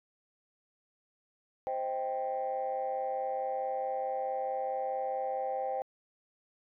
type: chord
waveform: sine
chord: C minor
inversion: none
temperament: just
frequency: 523.3 / 627.9 / 784.9 Hz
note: C5 / Eb5 / G5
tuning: 0 / +16 / +2 cents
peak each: -34 / -39 / -33 dBFS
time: 1.67-5.82 s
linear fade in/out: 0 ms
effects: tanh soft clip ceiling -25 dBFS